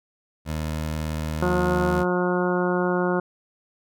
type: tone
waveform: 20% pulse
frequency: 77.9 Hz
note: D#2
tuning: 3 cents sharp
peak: -21 dBFS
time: 0.45-2.05 s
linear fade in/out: 50 ms
type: harmonic tone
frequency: 179.5 Hz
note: F3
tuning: 48 cents sharp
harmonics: 1 / 2 / 3 / 4 / 5 / 6 / 7 / 8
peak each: -25 / -24 / -28 / -32 / -32 / -33 / -35 / -31 dBFS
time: 1.42-3.2 s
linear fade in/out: 5 ms
effects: none